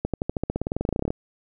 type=accelerating click train; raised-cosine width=2 ms; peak=-11 dBFS; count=22; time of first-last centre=0.05-1.105 s; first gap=87 ms; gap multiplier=0.94; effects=none